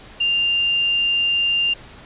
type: tone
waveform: sine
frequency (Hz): 2794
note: F7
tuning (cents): 0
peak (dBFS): -16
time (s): 0.2-1.74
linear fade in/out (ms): 10
effects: pink hiss -42 dBFS RMS until 2.05 s + resampled to 8000 Hz